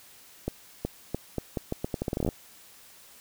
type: accelerating click train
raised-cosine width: 2 ms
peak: -15 dBFS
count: 18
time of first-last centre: 0.48-2.288 s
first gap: 370 ms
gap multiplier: 0.8
effects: white hiss -53 dBFS RMS until 3.2 s

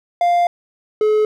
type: tone pair in turn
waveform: triangle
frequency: 698.5 / 427.6 Hz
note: F5 / A4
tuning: 0 / -49 cents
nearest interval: minor sixth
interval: 849 cents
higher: first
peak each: -10 dBFS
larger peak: neither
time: 0.21-0.47 / 1.01-1.25 s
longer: first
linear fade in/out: 2 ms
effects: none

